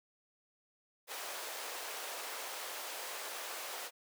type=high-pass noise; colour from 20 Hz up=pink; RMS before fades=-43 dBFS; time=1.07-3.91 s; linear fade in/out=50 ms; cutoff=480 Hz; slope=24 dB/octave; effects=none